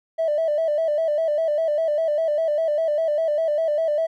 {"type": "tone with vibrato", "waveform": "triangle", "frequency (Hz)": 622.3, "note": "D#5", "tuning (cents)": 0, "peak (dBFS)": -15, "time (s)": [0.18, 4.07], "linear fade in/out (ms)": 20, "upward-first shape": "square", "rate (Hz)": 5, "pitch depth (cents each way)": 81, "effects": ["tanh soft clip ceiling -16 dBFS"]}